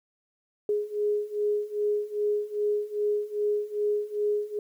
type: beating tone pair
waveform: sine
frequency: 415.3 / 417.8 Hz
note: G#4 / G#4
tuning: 0 / +10 cents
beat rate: 2.5 Hz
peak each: -29 / -27 dBFS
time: 0.69-4.59 s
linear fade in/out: 2 ms
effects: 10-bit